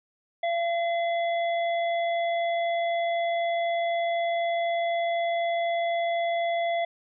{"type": "harmonic tone", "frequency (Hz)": 681, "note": "F5", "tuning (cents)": -44, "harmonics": [1, 3, 5], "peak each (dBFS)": [-24, -34, -40], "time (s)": [0.43, 6.85], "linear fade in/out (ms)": 5, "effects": []}